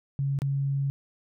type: tone with dropouts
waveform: sine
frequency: 138.59 Hz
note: C#3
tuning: in tune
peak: -24 dBFS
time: 0.19-0.9 s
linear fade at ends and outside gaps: 0 ms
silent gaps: 0.389-0.419 s
effects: none